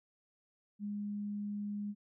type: tone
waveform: sine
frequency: 205.7 Hz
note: G#3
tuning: 16 cents flat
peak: -36 dBFS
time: 0.79-1.95 s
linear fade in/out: 50 ms
effects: none